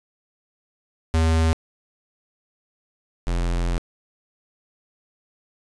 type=tone pair in turn; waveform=square; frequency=80.9 / 43.23 Hz; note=E2 / F1; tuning=-32 / -17 cents; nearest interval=major seventh; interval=1085 cents; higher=first; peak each=-17 / -21 dBFS; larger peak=first; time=1.14-1.53 / 3.27-3.78 s; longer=second; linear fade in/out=0 ms; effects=resampled to 22050 Hz + 9-bit